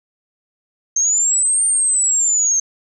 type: linear two-way sweep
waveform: sine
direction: up then down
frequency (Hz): 6330 to 8870 to 6330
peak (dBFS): -13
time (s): 0.96-2.6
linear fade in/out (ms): 5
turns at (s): 1.65
effects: none